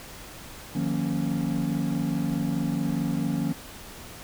triangle chord, D# minor seventh, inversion none, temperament equal with one note detuned, 155.56 / 180.25 / 233.1 / 277.2 Hz, D#3 / F#3 / A#3 / C#4, 0 / -45 / 0 / 0 cents, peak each -28 dBFS, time 0.75-3.53 s, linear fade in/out 5 ms, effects pink hiss -43 dBFS RMS until 4.23 s

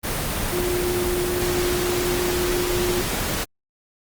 sine tone in noise, 356.4 Hz, F4, 35 cents sharp, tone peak -22 dBFS, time 0.52-3.02 s, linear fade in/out 20 ms, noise pink, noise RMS -25 dBFS, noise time 0.03-3.45 s, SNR 0 dB, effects Opus 24 kbps

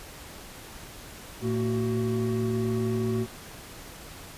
triangle tone cluster, 113.3 / 226.9 / 373.9 Hz, A#2 / A#3 / F#4, -49 / -47 / +18 cents, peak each -27 dBFS, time 1.41-3.27 s, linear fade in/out 50 ms, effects pink hiss -44 dBFS RMS until 4.37 s + resampled to 32000 Hz

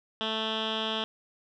10% pulse tone with low-pass filter, 220 Hz, A3, in tune, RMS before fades -31 dBFS, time 0.21-1.04 s, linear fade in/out 0 ms, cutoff 3300 Hz, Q 5.4, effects none

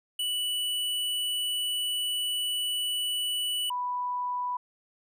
square / sine tone pair in turn, 2960 / 987.8 Hz, F#7 / B5, 0 / 0 cents, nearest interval octave + perfect fifth, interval 1900 cents, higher first, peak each -28 / -28 dBFS, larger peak neither, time 0.19-3.7 / 3.7-4.57 s, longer first, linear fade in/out 5 ms, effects none

